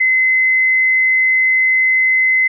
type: tone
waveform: sine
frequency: 2047 Hz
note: C7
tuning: 38 cents flat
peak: -10 dBFS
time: 0-2.48 s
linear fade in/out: 10 ms
effects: none